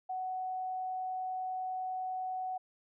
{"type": "tone", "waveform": "sine", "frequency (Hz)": 745, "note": "F#5", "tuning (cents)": 12, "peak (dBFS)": -34, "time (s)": [0.09, 2.58], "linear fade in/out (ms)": 10, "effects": []}